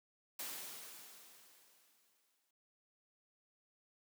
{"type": "noise with exponential decay", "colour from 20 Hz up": "white", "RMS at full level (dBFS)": -43, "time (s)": [0.39, 2.51], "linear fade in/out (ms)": 5, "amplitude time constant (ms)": 460, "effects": ["high-pass 200 Hz 12 dB/octave"]}